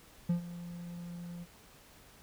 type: tone with ADSR envelope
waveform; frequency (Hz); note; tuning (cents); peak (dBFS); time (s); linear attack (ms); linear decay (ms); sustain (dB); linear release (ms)
triangle; 173.2; F3; -14; -23; 0.29-1.46; 8; 110; -16; 36
effects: pink hiss -58 dBFS RMS until 2.22 s